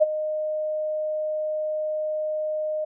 sine tone with ADSR envelope, 616 Hz, D#5, 17 cents flat, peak -11 dBFS, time 0-2.85 s, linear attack 24 ms, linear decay 23 ms, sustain -13 dB, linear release 11 ms, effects none

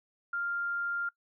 sine tone, 1396.9 Hz, F6, in tune, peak -30 dBFS, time 0.33-1.09 s, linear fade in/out 5 ms, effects noise-tail reverb RT60 0.1 s tail -22 dB re dry

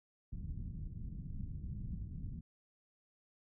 pink low-pass noise, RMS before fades -43 dBFS, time 0.32-2.41 s, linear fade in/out 10 ms, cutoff 190 Hz, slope 24 dB/octave, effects none

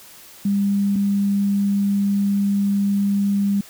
sine tone pair in turn, 200.3 / 200.3 Hz, G3 / G3, +38 / +38 cents, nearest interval unison, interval 0 cents, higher neither, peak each -16 dBFS, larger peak neither, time 0.45-0.96 / 0.96-3.61 s, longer second, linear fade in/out 5 ms, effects white hiss -44 dBFS RMS until 3.69 s

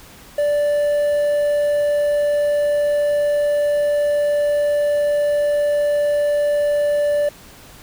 triangle tone with quantisation, 585 Hz, D5, 7 cents flat, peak -13 dBFS, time 0.38-7.29 s, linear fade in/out 5 ms, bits 7, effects pink hiss -43 dBFS RMS until 7.82 s

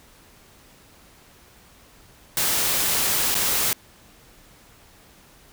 white noise with dropouts, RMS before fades -22 dBFS, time 2.37-3.73 s, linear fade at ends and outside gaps 1 ms, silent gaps 3.344-3.351 s, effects pink hiss -52 dBFS RMS until 5.52 s

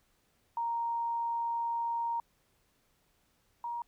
sine tone pair in turn, 932.3 / 945.3 Hz, A#5 / A#5, 0 / +24 cents, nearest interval unison, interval 24 cents, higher second, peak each -30 / -34 dBFS, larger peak first, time 0.57-2.2 / 3.64-3.82 s, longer first, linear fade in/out 2 ms, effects pink hiss -72 dBFS RMS until 3.87 s

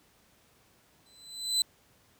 30% pulse tone with exponential growth, 4023 Hz, B7, 31 cents sharp, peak -19 dBFS, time 1.06-1.62 s, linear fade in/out 2 ms, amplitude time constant 120 ms, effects pink hiss -64 dBFS RMS until 2.19 s + high-pass 60 Hz 12 dB/octave

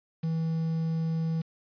triangle tone with quantisation, 162.4 Hz, E3, 26 cents flat, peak -24 dBFS, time 0.23-1.42 s, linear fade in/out 10 ms, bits 8, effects resampled to 11025 Hz

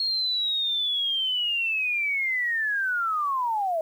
sine linear sweep, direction down, 4284 to 622.3 Hz, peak -23 dBFS, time 0-3.81 s, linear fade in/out 2 ms, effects 9-bit

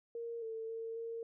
sine tone with pitch steps, 465.5 / 447.5 / 453.3 / 458.8 Hz, A#4 / A4 / A#4 / A#4, -2 / +29 / -48 / -28 cents, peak -39 dBFS, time 0.15-1.23 s, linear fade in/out 2 ms, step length 270 ms, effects none

